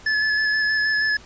square tone with vibrato, 1721 Hz, A6, 39 cents flat, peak -19 dBFS, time 0.06-1.17 s, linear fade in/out 5 ms, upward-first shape square, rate 6.3 Hz, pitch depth 14 cents each way, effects pink hiss -46 dBFS RMS until 1.25 s + resampled to 16000 Hz

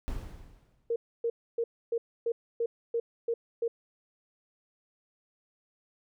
brown noise with exponential decay, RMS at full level -34 dBFS, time 0.08-0.96 s, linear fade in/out 0 ms, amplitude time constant 190 ms
sine tone bursts, 465 Hz, A#4, 4 cents flat, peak -26 dBFS, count 9, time 0.9-3.68 s, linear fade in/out 5 ms, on 60 ms, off 280 ms
effects none

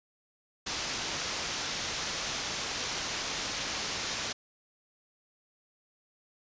white low-pass noise, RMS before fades -35 dBFS, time 0.66-4.33 s, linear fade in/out 10 ms, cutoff 6700 Hz, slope 48 dB/octave, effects resampled to 16000 Hz

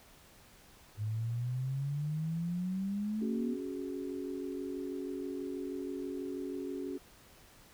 sine exponential sweep, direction up, 104.4 to 246.9 Hz, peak -32 dBFS, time 0.97-3.57 s, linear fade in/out 50 ms
sine chord, C# suspended fourth, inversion none, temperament just, 277.2 / 369.6 / 415.8 Hz, C#4 / F#4 / G#4, 0 / -2 / +2 cents, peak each -39 / -40 / -44 dBFS, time 3.21-6.98 s, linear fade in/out 10 ms
effects pink hiss -59 dBFS RMS until 7.73 s

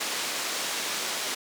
white band-pass noise, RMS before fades -31 dBFS, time 0-1.35 s, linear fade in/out 10 ms, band 270 to 6500 Hz, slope 12 dB/octave, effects none

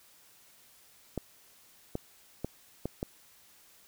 clicks, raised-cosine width 2 ms, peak -19 dBFS, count 5, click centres 1.177 / 1.954 / 2.446 / 2.856 / 3.029 s, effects white hiss -60 dBFS RMS until 3.87 s

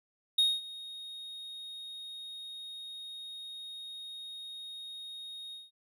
triangle tone with ADSR envelope, 3729 Hz, A#7, in tune, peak -20 dBFS, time 0.38-5.71 s, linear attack 6 ms, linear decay 220 ms, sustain -20 dB, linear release 180 ms, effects none

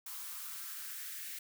blue noise with high-pass filter sweep, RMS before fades -44 dBFS, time 0.06-1.39 s, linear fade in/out 5 ms, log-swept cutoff 1000 to 1900 Hz, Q 3.1, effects none

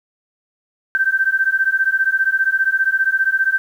sine beating tone pair, 1551 / 1566 Hz, G6 / G6, -19 / -2 cents, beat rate 15 Hz, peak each -17 dBFS, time 0.95-3.58 s, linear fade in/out 0 ms, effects 8-bit

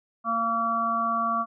harmonic tone with a mistuned harmonic, 229.4 Hz, A#3, 28 cents flat, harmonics 1 / 3 / 5 / 6, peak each -33 / -31 / -24 / -34 dBFS, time 0.24-1.46 s, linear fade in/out 50 ms, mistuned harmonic 6, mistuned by -16 cents, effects none

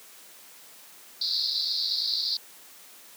white band-pass noise, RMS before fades -28 dBFS, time 1.21-2.37 s, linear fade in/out 5 ms, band 3900 to 4900 Hz, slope 96 dB/octave, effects white hiss -50 dBFS RMS until 3.16 s + high-pass 200 Hz 12 dB/octave

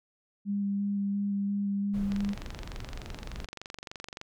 sine tone with vibrato, 200.7 Hz, G3, 41 cents sharp, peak -27 dBFS, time 0.45-2.36 s, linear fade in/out 50 ms, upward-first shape square, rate 2.9 Hz, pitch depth 9 cents each way
brown noise, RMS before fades -40 dBFS, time 1.93-3.46 s, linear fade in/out 20 ms
click train, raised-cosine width 0.2 ms, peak -23 dBFS, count 50, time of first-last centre 2.12-4.214 s, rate 23.4 Hz
effects none

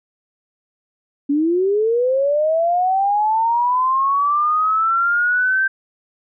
sine linear sweep, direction up, 277.2 to 1570 Hz, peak -14 dBFS, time 1.29-5.68 s, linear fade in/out 10 ms, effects none

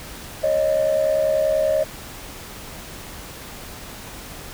sine tone pair together, 552 / 622.3 Hz, C#5 / D#5, -7 / 0 cents, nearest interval major second, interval 207 cents, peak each -20 / -17 dBFS, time 0.43-1.84 s, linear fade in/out 10 ms, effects tanh soft clip ceiling -11 dBFS + pink hiss -37 dBFS RMS until 4.53 s

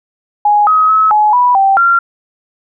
sine tone with pitch steps, 831 / 1268 / 1290 / 846 / 983 / 780 / 1379 Hz, G#5 / D#6 / E6 / G#5 / B5 / G5 / F6, +1 / +32 / -38 / +32 / -8 / -9 / -22 cents, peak -6 dBFS, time 0.45-1.99 s, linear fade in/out 5 ms, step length 220 ms, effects none

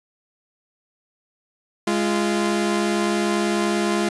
sawtooth tone pair together, 207.8 / 345.2 Hz, G#3 / F4, +1 / -20 cents, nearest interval major sixth, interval 879 cents, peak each -18 dBFS, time 1.87-4.09 s, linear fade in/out 5 ms, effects resampled to 24000 Hz

